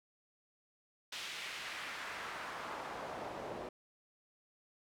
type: noise with band-pass filter sweep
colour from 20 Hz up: pink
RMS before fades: -44 dBFS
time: 1.12-3.69 s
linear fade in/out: 5 ms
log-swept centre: 3300 to 510 Hz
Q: 1.2
effects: none